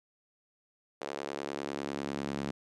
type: tone with high-pass filter sweep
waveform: sawtooth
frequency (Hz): 70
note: C#2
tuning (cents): +18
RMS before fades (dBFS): -37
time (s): 1.01-2.51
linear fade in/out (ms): 5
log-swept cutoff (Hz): 480 to 200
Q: 1.5
effects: low-pass 7000 Hz 12 dB/octave